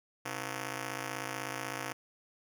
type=ring-modulated tone; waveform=5% pulse; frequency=201.3 Hz; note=G3; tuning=46 cents sharp; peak=-22 dBFS; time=0.25-1.93 s; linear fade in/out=10 ms; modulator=72.6 Hz; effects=none